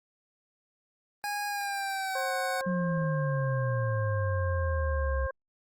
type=tone with pitch glide; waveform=25% pulse; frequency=822 to 745.1 Hz; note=G#5 to F#5; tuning=-18 to +12 cents; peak=-27 dBFS; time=1.24-2.61 s; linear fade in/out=0 ms; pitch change=-170 cents; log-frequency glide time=1.47-2.33 s
type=harmonic tone; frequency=533 Hz; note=C5; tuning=32 cents sharp; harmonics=1 / 2 / 3; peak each=-33 / -38 / -39 dBFS; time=2.15-5.31 s; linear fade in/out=5 ms
type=exponential sweep; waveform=sine; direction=down; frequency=185 to 64.9 Hz; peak=-27 dBFS; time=2.66-5.27 s; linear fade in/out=10 ms
effects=Opus 32 kbps